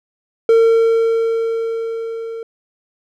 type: tone with level ramp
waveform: triangle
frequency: 455.1 Hz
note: A#4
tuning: 42 cents flat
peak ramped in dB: -5 to -23 dBFS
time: 0.49-2.43 s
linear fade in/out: 2 ms
effects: none